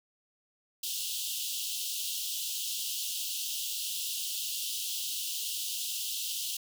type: high-pass noise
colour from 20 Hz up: pink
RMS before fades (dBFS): -35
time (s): 0.83-6.57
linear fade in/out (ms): 5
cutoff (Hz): 2800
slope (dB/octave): 96
effects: none